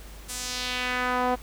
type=tone with band-pass filter sweep; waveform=sawtooth; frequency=250 Hz; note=B3; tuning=21 cents sharp; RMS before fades=-28 dBFS; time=0.28-1.36 s; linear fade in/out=20 ms; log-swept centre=9300 to 710 Hz; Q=1.5; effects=added 50 Hz sine -43 dBFS peak until 1.42 s + pink hiss -48 dBFS RMS until 1.42 s